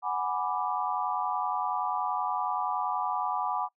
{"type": "chord", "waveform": "sine", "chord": "G# half-diminished seventh", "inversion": "third", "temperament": "equal", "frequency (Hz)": [740, 830.6, 987.8, 1174.7], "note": ["F#5", "G#5", "B5", "D6"], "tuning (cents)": [0, 0, 0, 0], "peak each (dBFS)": -33, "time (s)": [0.02, 3.69], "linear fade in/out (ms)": 50, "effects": ["noise-tail reverb RT60 0.1 s tail -21 dB re dry"]}